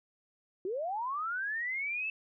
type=linear sweep; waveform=sine; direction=up; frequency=349.2 to 2660 Hz; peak=-32 dBFS; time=0.65-2.1 s; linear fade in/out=2 ms; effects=none